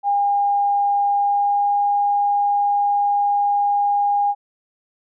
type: tone with pitch glide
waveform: sine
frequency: 809 to 813.7 Hz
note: G#5 to G#5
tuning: -46 to -36 cents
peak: -15 dBFS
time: 0.03-4.35 s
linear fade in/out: 50 ms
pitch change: +10 cents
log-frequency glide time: 1.08-1.76 s
effects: none